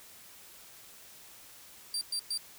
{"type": "tone bursts", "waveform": "30% pulse", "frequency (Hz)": 4699, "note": "D8", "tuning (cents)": 0, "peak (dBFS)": -28, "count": 3, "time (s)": [1.94, 2.376], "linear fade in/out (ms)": 2, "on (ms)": 72, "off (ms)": 110, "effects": ["white hiss -53 dBFS RMS until 2.58 s"]}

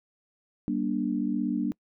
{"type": "chord", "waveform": "sine", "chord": "G minor", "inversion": "none", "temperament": "equal with one note detuned", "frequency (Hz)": [196, 238.1, 293.7], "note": ["G3", "Bb3", "D4"], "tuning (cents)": [0, 37, 0], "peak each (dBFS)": [-31, -29, -29], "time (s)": [0.68, 1.72], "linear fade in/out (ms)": 0, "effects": ["noise-tail reverb RT60 0.1 s tail -26 dB re dry"]}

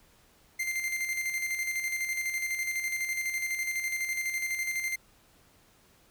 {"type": "tone with tremolo", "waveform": "45% pulse", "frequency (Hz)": 2093, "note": "C7", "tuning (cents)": 0, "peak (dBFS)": -28, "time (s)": [0.59, 4.96], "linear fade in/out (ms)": 10, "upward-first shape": "square", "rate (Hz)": 12, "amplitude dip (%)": 45, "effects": ["pink hiss -62 dBFS RMS until 6.1 s"]}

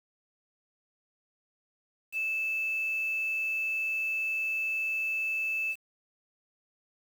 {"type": "tone with quantisation", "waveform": "sine", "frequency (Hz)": 2629, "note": "E7", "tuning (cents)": -5, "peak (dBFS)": -28, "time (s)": [2.12, 5.76], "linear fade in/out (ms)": 50, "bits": 8, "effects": []}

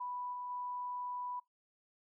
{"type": "tone with level steps", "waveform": "sine", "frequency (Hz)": 987.8, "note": "B5", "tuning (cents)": 0, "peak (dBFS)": [-38, -40, -38], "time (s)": [0, 1.4], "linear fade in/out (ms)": 10, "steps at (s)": [0.32, 0.49], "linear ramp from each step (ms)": 20, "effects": ["noise-tail reverb RT60 0.2 s tail -23 dB re dry"]}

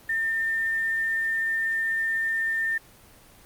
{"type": "tone with quantisation", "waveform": "sine", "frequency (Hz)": 1804, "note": "A6", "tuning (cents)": 43, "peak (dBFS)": -23, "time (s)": [0.09, 2.78], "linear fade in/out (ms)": 5, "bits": 8, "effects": ["pink hiss -52 dBFS RMS until 3.45 s", "Opus 24 kbps"]}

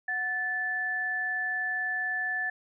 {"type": "tone pair together", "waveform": "sine", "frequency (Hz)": [734.9, 1748], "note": ["F#5", "A6"], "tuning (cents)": [-12, -12], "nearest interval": "octave + minor third", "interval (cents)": 1500, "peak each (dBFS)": [-38, -28], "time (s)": [0.08, 2.5], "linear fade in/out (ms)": 5, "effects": []}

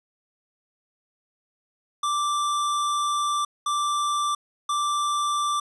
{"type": "tone bursts at uneven times", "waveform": "square", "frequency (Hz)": 1174.7, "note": "D6", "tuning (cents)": 0, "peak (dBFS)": -23, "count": 3, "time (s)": [[2.03, 3.45], [3.66, 4.35], [4.69, 5.6]], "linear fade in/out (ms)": 5, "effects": ["resampled to 24000 Hz"]}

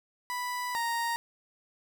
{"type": "tone pair in turn", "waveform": "30% pulse", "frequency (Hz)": [987.8, 932.4], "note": ["B5", "A#5"], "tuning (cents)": [0, 0], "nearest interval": "minor second", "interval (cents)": 100, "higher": "first", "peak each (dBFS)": [-29, -26], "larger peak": "second", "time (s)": [[0.3, 0.75], [0.75, 1.16]], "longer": "first", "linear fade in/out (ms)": 0, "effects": []}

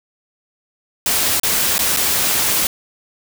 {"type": "noise with dropouts", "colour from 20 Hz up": "white", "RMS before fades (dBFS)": -17, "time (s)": [1.06, 2.67], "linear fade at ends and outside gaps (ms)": 1, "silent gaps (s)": [[1.398, 1.433], [1.781, 1.791], [1.964, 1.97]], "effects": []}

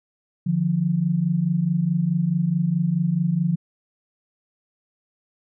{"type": "tone pair together", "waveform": "sine", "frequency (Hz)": [149.92, 174.61], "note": ["D3", "F3"], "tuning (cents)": [36, 0], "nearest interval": "minor third", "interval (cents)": 264, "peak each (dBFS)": [-23, -20], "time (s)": [0.46, 3.56], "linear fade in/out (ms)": 10, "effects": []}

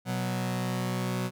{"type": "tone pair together", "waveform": "sawtooth", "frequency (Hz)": [123.39, 185], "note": ["B2", "F#3"], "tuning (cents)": [-1, 0], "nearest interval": "perfect fifth", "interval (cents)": 701, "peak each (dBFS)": -27, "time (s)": [0.05, 1.31], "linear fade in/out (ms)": 50, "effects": []}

